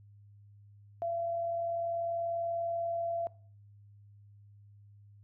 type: tone with amplitude modulation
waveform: sine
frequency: 678 Hz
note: E5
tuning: 49 cents sharp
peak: -30 dBFS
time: 1.02-3.27 s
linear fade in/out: 0 ms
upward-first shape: sine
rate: 40.3 Hz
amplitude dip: 25%
effects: noise-tail reverb RT60 0.5 s tail -21 dB re dry + added 102 Hz sine -54 dBFS peak until 5.23 s